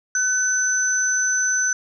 sine tone pair together, 1514 / 6052 Hz, F#6 / F#8, +39 / +38 cents, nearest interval 2 octaves, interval 2399 cents, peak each -21 / -20 dBFS, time 0.15-1.73 s, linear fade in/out 2 ms, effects none

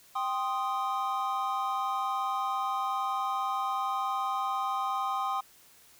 triangle chord, C minor, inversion second, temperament equal, 784 / 1046.5 / 1244.5 Hz, G5 / C6 / Eb6, 0 / 0 / 0 cents, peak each -31 dBFS, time 0.15-5.41 s, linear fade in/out 10 ms, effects white hiss -58 dBFS RMS until 5.99 s

